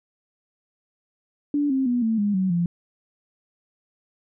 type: tone with pitch steps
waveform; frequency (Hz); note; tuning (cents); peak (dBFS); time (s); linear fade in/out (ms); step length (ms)
sine; 290 / 265.9 / 243.9 / 223.6 / 205.1 / 188.04 / 172.44; D4 / C4 / B3 / A3 / G#3 / F#3 / F3; -22 / +28 / -21 / +28 / -21 / +28 / -22; -19; 1.54-2.66; 2; 160
effects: none